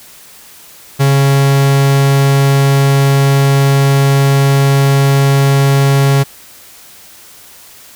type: tone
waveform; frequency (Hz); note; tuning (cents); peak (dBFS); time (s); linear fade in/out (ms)
45% pulse; 138.2; C#3; -5; -7; 0.99-6.24; 20
effects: white hiss -38 dBFS RMS until 7.95 s